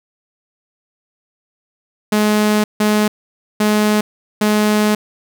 sawtooth tone bursts at uneven times, 211.4 Hz, G#3, 31 cents sharp, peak -8 dBFS, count 4, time 2.12-2.64 / 2.8-3.08 / 3.6-4.01 / 4.41-4.95 s, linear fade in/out 5 ms, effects none

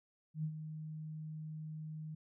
sine tone with ADSR envelope, 155.56 Hz, D#3, in tune, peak -33 dBFS, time 0.34-2.15 s, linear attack 98 ms, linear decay 73 ms, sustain -9 dB, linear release 7 ms, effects none

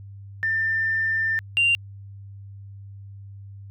sine tone pair in turn, 1791 / 2777 Hz, A6 / F7, +30 / -10 cents, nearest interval minor sixth, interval 760 cents, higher second, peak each -20 / -15 dBFS, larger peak second, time 0.43-1.39 / 1.57-1.75 s, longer first, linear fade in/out 0 ms, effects tanh soft clip ceiling -13 dBFS + added 99 Hz sine -38 dBFS peak until 3.7 s

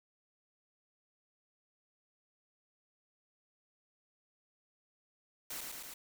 white noise with echo, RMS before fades -42 dBFS, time 5.5-5.61 s, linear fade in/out 5 ms, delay 110 ms, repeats 3, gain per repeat -2 dB, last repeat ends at 5.94 s, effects none

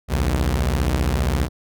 sawtooth beating tone pair, 61.74 / 76.74 Hz, B1 / D#2, 0 / -23 cents, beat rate 15 Hz, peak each -16 / -18 dBFS, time 0.08-1.49 s, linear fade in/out 50 ms, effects none

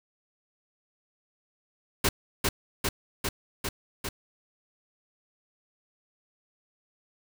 pink noise with echo, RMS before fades -23 dBFS, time 2.04-2.09 s, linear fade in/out 5 ms, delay 400 ms, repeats 5, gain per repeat -2 dB, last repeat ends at 4.09 s, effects none

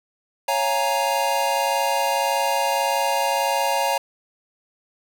square chord, Bb minor seventh, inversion first, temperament equal, 554.4 / 698.5 / 830.6 / 932.3 Hz, Db5 / F5 / Ab5 / Bb5, 0 / 0 / 0 / 0 cents, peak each -26 / -28 / -26 / -24 dBFS, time 0.48-3.98 s, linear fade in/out 5 ms, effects none

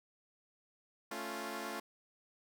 10% pulse chord, A augmented, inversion none, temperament equal, 220 / 277.2 / 349.2 Hz, A3 / C#4 / E#4, 0 / 0 / 0 cents, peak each -36 / -37 / -35 dBFS, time 1.11-1.8 s, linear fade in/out 5 ms, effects none

